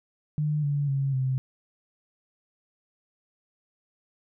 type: tone with pitch steps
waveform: sine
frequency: 150.5 / 143.7 / 137.21 / 131.02 Hz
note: D3 / D3 / C#3 / C3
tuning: +43 / -37 / -17 / +3 cents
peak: -23 dBFS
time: 0.38-1.38 s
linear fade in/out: 0 ms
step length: 250 ms
effects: none